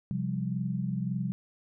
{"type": "chord", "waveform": "sine", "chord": "C suspended fourth", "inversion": "none", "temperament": "just", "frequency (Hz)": [130.81, 174.42, 196.22], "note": ["C3", "F3", "G3"], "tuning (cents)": [0, -2, 2], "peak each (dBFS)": -33, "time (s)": [0.11, 1.32], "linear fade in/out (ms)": 0, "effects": []}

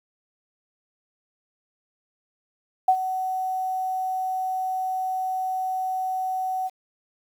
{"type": "tone with ADSR envelope", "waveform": "sine", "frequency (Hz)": 750, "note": "F#5", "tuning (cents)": 23, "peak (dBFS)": -12, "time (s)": [2.88, 6.7], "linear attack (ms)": 6, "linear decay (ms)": 70, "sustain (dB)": -12, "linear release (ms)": 36, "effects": ["8-bit"]}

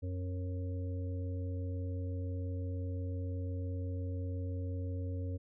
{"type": "harmonic tone with a mistuned harmonic", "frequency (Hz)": 90.8, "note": "F#2", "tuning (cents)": -32, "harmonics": [1, 3, 5, 6], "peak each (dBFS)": [-35, -45, -49, -51], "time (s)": [0.02, 5.38], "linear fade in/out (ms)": 20, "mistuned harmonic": 5, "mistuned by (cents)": 19, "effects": []}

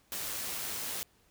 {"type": "noise with amplitude modulation", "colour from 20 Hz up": "white", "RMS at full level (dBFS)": -36, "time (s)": [0.12, 1.03], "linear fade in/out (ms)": 0, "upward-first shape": "sine", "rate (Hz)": 108, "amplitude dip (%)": 25, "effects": ["pink hiss -67 dBFS RMS until 1.3 s"]}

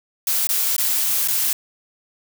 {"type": "noise with dropouts", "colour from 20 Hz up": "blue", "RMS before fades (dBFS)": -20, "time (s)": [0.27, 1.53], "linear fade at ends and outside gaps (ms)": 2, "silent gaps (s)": [[0.471, 0.49], [0.765, 0.78], [1.276, 1.283]], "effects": []}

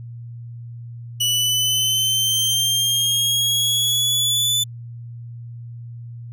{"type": "exponential sweep", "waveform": "sawtooth", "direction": "up", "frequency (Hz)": [2947, 3504], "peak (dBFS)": -14, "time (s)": [1.2, 4.64], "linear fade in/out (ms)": 10, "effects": ["added 118 Hz sine -32 dBFS peak until 6.32 s"]}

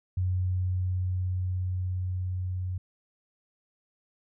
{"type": "tone with level ramp", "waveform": "sine", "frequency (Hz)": 91.7, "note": "F#2", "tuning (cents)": -15, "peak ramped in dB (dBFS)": [-24, -29], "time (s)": [0.17, 2.78], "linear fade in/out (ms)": 5, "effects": []}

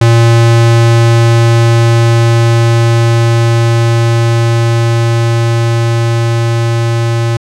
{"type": "tone with level ramp", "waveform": "square", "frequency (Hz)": 116.2, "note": "A#2", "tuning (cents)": -5, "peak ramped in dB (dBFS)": [-4, -10], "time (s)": [0.01, 7.37], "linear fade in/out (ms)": 5, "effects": ["low-pass 8000 Hz 12 dB/octave"]}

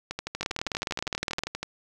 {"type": "two click trains", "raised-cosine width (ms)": 0.2, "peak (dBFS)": [-14, -11], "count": [20, 21], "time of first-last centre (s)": [[0.11, 1.63], [0.41, 1.436]], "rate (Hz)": [12.5, 19.5], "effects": []}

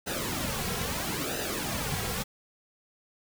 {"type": "noise with flanger", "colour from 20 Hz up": "pink", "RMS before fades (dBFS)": -32, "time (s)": [0.06, 2.24], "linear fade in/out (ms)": 20, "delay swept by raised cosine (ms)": [0.89, 3.39], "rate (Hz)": 0.76, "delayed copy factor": -0.7, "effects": []}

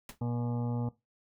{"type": "noise with exponential decay", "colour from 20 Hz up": "pink", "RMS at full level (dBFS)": -39, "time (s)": [0.09, 0.18], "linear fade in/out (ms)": 2, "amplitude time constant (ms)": 19}
{"type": "harmonic tone", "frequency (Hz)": 119.8, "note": "A#2", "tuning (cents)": 48, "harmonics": [1, 2, 4, 5, 6, 7, 8, 9, 10], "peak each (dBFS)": [-32, -35, -43, -49, -54, -45, -56, -56, -57], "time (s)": [0.21, 0.89], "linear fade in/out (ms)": 5}
{"effects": ["noise-tail reverb RT60 0.2 s tail -17 dB re dry"]}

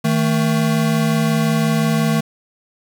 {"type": "tone pair together", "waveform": "square", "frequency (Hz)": [157.7, 223.4], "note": ["D#3", "A3"], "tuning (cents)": [24, 27], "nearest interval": "tritone", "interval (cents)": 603, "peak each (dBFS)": -18, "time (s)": [0.04, 2.21], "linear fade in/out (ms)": 10, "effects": ["8-bit"]}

